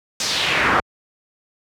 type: noise with band-pass filter sweep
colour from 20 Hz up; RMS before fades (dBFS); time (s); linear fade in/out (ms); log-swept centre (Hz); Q
brown; -19; 0.2-0.8; 2; 6100 to 1200; 2.1
effects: high-pass 60 Hz 12 dB/octave